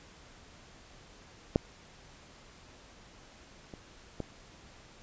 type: clicks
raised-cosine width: 2 ms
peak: -10 / -30 / -21 dBFS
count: 3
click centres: 1.559 / 3.738 / 4.203 s
effects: pink hiss -55 dBFS RMS until 5.02 s + resampled to 16000 Hz